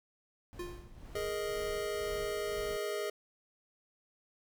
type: noise with tremolo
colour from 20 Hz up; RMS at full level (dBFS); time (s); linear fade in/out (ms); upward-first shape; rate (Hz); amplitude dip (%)
brown; -46; 0.53-2.77; 0; sine; 2; 65
type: tone with exponential decay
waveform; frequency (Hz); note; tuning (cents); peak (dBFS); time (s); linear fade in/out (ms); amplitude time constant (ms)
square; 352.2; F4; +15; -37; 0.59-1.03; 5; 95
type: chord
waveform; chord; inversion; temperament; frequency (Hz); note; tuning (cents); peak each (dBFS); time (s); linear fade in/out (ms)
square; Ab suspended second; none; just; 415.3 / 467.2 / 623; Ab4 / Bb4 / Eb5; 0 / +4 / +2; -37 / -42 / -40; 1.15-3.1; 5
effects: none